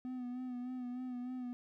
triangle tone with vibrato, 250 Hz, B3, 21 cents sharp, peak -37 dBFS, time 0.05-1.53 s, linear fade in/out 0 ms, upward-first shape sine, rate 3.3 Hz, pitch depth 38 cents each way, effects none

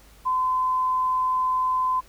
sine tone, 1023 Hz, C6, 39 cents flat, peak -20 dBFS, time 0.25-2.01 s, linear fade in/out 20 ms, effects added 50 Hz sine -52 dBFS peak until 2.08 s + pink hiss -54 dBFS RMS until 2.08 s

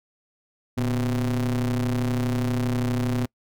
square ring-modulated tone, 65.41 Hz, C2, in tune, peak -20 dBFS, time 0.77-3.26 s, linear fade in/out 10 ms, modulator 180 Hz, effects noise-tail reverb RT60 0.1 s tail -26 dB re dry

